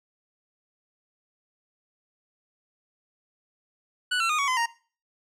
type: tone with pitch steps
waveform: 25% pulse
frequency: 1480 / 1349.3 / 1230.2 / 1121.6 / 1022.6 / 932.3 Hz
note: F#6 / E6 / D#6 / C#6 / C6 / A#5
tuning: 0 / +40 / -20 / +20 / -40 / 0 cents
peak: -19 dBFS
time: 4.11-4.662 s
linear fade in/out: 10 ms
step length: 92 ms
effects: noise-tail reverb RT60 0.4 s tail -20 dB re dry + low-pass 8000 Hz 12 dB/octave